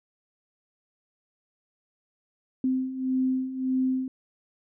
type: beating tone pair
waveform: sine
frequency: 258.2 / 259.9 Hz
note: C4 / C4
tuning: -23 / -11 cents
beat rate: 1.7 Hz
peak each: -30 / -25 dBFS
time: 2.64-4.08 s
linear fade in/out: 2 ms
effects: none